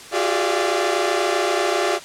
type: tone cluster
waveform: sawtooth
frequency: 353 / 380.9 / 413.7 / 587 / 681 Hz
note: F4 / G4 / G#4 / D5 / F5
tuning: +19 / -50 / -7 / -1 / -44 cents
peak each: -21 dBFS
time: 0.11-2 s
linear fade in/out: 50 ms
effects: white hiss -39 dBFS RMS until 2.04 s + low-pass 8000 Hz 12 dB/octave